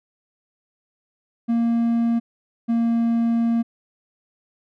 triangle tone pair in turn, 232.6 / 231.7 Hz, A#3 / A#3, -4 / -10 cents, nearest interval unison, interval 6 cents, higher first, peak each -15 dBFS, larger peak neither, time 1.48-2.2 / 2.68-3.63 s, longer second, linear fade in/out 20 ms, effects none

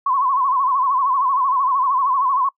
sine tone with vibrato, 1060 Hz, C6, 22 cents sharp, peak -15 dBFS, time 0.06-2.49 s, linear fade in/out 5 ms, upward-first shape sine, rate 13 Hz, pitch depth 110 cents each way, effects noise-tail reverb RT60 0.1 s tail -23 dB re dry

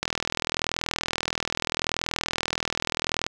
click train, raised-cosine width 0.2 ms, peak -7 dBFS, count 133, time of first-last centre 0.03-3.265 s, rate 40.8 Hz, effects none

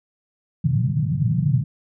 white band-pass noise, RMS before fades -20 dBFS, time 0.64-1.64 s, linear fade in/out 10 ms, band 110 to 160 Hz, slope 48 dB/octave, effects none

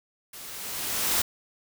white noise with level ramp, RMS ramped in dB -43 to -23 dBFS, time 0.33-1.22 s, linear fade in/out 5 ms, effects none

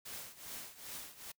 white noise with tremolo, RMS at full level -44 dBFS, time 0.05-1.32 s, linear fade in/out 10 ms, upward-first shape triangle, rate 2.5 Hz, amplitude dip 85%, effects noise-tail reverb RT60 0.1 s tail -25 dB re dry

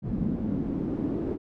brown noise with band-pass filter sweep, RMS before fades -29 dBFS, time 0.02-1.38 s, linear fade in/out 50 ms, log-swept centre 200 to 340 Hz, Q 3, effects none

